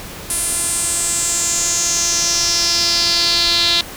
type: tone with band-pass filter sweep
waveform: sawtooth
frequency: 342.4 Hz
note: F4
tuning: 34 cents flat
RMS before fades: -17 dBFS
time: 0.3-3.81 s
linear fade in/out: 2 ms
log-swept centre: 9900 to 3900 Hz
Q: 5.1
effects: pink hiss -32 dBFS RMS until 3.96 s